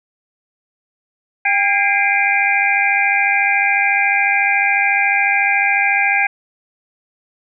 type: tone cluster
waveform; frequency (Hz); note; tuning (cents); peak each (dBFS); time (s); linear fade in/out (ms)
sine; 795 / 1619 / 2083 / 2333 / 2427; G5 / G#6 / C7 / D7 / D#7; +24 / -45 / -8 / -12 / -44; -19; 1.45-6.27; 5
effects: none